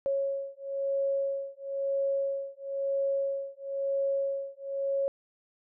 sine beating tone pair, 550 / 551 Hz, C#5 / C#5, -14 / -11 cents, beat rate 1 Hz, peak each -31 / -31 dBFS, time 0.06-5.08 s, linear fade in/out 0 ms, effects none

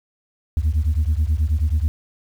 sine beating tone pair, 72.8 / 82.1 Hz, D2 / E2, -15 / -6 cents, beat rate 9.3 Hz, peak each -17 / -18 dBFS, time 0.57-1.88 s, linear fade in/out 0 ms, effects tanh soft clip ceiling -13 dBFS + 8-bit

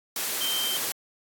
sine tone in noise, 3130 Hz, G7, 3 cents flat, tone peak -27 dBFS, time 0.41-0.77 s, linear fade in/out 2 ms, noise white, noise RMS -29 dBFS, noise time 0.16-0.92 s, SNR -1 dB, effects high-pass 200 Hz 12 dB/octave + AAC 64 kbps

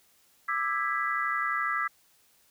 sine chord, E dominant seventh, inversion third, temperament just, 1186.7 / 1318.5 / 1648.1 / 1977.8 Hz, D6 / E6 / G#6 / B6, +18 / 0 / -14 / +2 cents, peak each -32 / -31 / -33 / -32 dBFS, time 0.48-1.88 s, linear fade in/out 10 ms, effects white hiss -64 dBFS RMS until 2.5 s

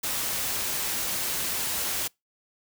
white noise, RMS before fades -29 dBFS, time 0.03-2.08 s, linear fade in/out 10 ms, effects noise-tail reverb RT60 0.2 s tail -26 dB re dry

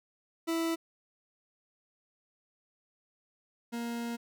40% pulse tone pair in turn, 329.6 / 234.8 Hz, E4 / A#3, 0 / +13 cents, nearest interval tritone, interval 587 cents, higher first, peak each -28 / -33 dBFS, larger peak first, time 0.47-0.76 / 3.72-4.17 s, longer second, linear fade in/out 20 ms, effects none

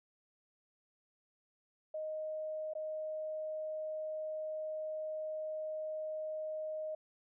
sine tone with dropouts, 622.3 Hz, D#5, in tune, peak -37 dBFS, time 1.94-6.95 s, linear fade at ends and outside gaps 5 ms, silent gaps 2.736-2.751 s, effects none

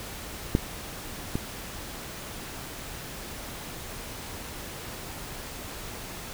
clicks, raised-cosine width 3 ms, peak -7 / -14 dBFS, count 2, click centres 0.551 / 1.355 s, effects pink hiss -39 dBFS RMS until 6.33 s

